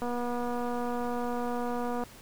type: click train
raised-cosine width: 1 ms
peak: -21 dBFS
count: 489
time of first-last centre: 0.02-2.037 s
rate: 242 Hz
effects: pink hiss -51 dBFS RMS until 2.21 s